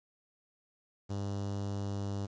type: tone with notch filter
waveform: sawtooth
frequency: 99.9 Hz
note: G2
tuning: 33 cents sharp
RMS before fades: -36 dBFS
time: 1.09-2.27 s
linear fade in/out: 20 ms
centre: 2200 Hz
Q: 0.5
effects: resampled to 16000 Hz + 10-bit

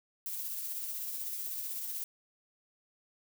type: noise with tremolo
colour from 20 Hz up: violet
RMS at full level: -37 dBFS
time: 0.26-2.04 s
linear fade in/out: 0 ms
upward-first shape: sine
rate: 16 Hz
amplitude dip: 30%
effects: none

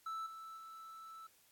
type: tone with level steps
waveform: triangle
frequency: 1318.5 Hz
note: E6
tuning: in tune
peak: -38 / -46 / -48 dBFS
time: 0.06-1.27 s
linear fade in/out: 5 ms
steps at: 0.26 / 0.57 s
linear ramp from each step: 5 ms
effects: white hiss -69 dBFS RMS until 1.51 s + AAC 64 kbps

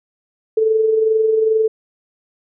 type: tone with amplitude modulation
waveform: sine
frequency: 440 Hz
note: A4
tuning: in tune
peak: -10 dBFS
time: 0.57-1.68 s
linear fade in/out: 5 ms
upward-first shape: sine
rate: 22.4 Hz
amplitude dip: 45%
effects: none

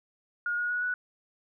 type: tone with pitch steps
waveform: sine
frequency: 1431 / 1446 / 1461.1 / 1476.3 Hz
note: F6 / F#6 / F#6 / F#6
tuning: +42 / -40 / -22 / -4 cents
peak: -27 dBFS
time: 0.46-0.94 s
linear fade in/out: 2 ms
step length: 120 ms
effects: none

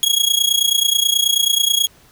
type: tone with amplitude modulation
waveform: sawtooth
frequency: 3312 Hz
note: G#7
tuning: 5 cents flat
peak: -7 dBFS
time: 0.03-1.87 s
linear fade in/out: 0 ms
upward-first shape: sine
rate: 29.3 Hz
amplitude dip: 85%
effects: pink hiss -50 dBFS RMS until 2.11 s

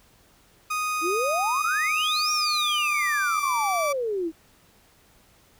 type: tone with pitch glide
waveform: 30% pulse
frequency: 1243 to 1159.8 Hz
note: D#6 to D6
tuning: -2 to -22 cents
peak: -22 dBFS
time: 0.7-3.93 s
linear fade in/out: 10 ms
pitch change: -120 cents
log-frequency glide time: 2.02-3.65 s
type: exponential two-way sweep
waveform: sine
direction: up then down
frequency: 311.1 to 5780 to 311.1 Hz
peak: -24 dBFS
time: 1.01-4.32 s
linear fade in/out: 50 ms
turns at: 2.32 s
effects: pink hiss -58 dBFS RMS until 5.59 s

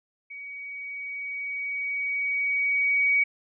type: tone with level ramp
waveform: sine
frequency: 2258 Hz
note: C#7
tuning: 31 cents sharp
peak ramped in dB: -37 to -18 dBFS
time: 0.3-3.24 s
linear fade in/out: 10 ms
effects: none

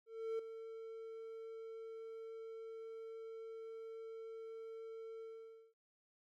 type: tone with ADSR envelope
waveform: triangle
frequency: 449.4 Hz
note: A4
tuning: 37 cents sharp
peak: -34 dBFS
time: 0.06-5.74 s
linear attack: 330 ms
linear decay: 5 ms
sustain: -11 dB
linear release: 520 ms
effects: AAC 48 kbps

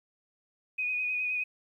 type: tone with vibrato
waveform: sine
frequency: 2489 Hz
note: D#7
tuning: in tune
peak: -28 dBFS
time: 0.78-1.44 s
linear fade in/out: 10 ms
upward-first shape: sine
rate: 9.6 Hz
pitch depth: 26 cents each way
effects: 11-bit

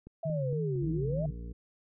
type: click train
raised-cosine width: 3 ms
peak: -34 dBFS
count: 4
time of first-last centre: 0.07-0.758 s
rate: 4.36 Hz
type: exponential two-way sweep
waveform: sine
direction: down then up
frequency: 670 to 311.1 to 670 Hz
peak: -33 dBFS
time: 0.23-1.26 s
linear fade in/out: 5 ms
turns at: 0.91 s
type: tone with vibrato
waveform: sine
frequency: 147.6 Hz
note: D3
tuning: 9 cents sharp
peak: -30 dBFS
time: 0.25-1.31 s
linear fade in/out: 10 ms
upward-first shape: sine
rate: 3.4 Hz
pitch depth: 160 cents each way
type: harmonic tone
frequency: 58.27 Hz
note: A#1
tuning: in tune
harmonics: 1 / 2 / 3 / 4 / 5 / 7 / 8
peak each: -39 / -49 / -47 / -55 / -53 / -56 / -56 dBFS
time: 0.81-1.53 s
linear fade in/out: 10 ms
effects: none

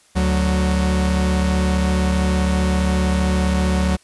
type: tone pair together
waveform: 45% pulse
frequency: 73.42 / 185.01 Hz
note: D2 / F#3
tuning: 0 / 0 cents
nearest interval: octave + major third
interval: 1600 cents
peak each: -18 / -19 dBFS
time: 0.15-3.97 s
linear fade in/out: 20 ms
effects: white hiss -54 dBFS RMS until 4.03 s + resampled to 24000 Hz

